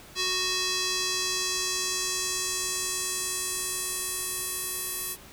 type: tone with band-pass filter sweep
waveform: square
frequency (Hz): 370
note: F#4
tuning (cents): 0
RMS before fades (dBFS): -30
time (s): 0.15-5.17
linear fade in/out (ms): 50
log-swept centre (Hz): 4600 to 12000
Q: 1.6
effects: pink hiss -49 dBFS RMS until 5.32 s